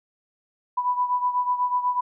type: beating tone pair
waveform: sine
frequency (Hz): 988 / 996.1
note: B5 / B5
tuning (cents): 0 / +15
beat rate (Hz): 8.1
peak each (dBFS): -22 / -27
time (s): 0.77-2.01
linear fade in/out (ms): 10
effects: none